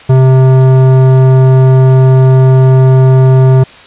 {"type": "tone with tanh clipping", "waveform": "sine", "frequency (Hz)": 130.81, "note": "C3", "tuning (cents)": 0, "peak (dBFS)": -4, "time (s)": [0.09, 3.64], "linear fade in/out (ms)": 10, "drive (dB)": 15, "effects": ["white hiss -34 dBFS RMS until 3.86 s", "resampled to 8000 Hz"]}